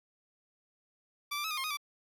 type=tone with pitch steps; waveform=15% pulse; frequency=1163 / 1181 / 1290 / 1221 / 1066 / 1245 / 1160 Hz; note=D6 / D6 / E6 / D#6 / C6 / D#6 / D6; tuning=-17 / +9 / -38 / -33 / +32 / +1 / -22 cents; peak=-27 dBFS; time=1.31-1.772 s; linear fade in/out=10 ms; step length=66 ms; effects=none